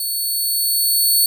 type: tone with level ramp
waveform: 5% pulse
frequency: 4435 Hz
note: C#8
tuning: in tune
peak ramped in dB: -14 to -5 dBFS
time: 0-1.26 s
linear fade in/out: 2 ms
effects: none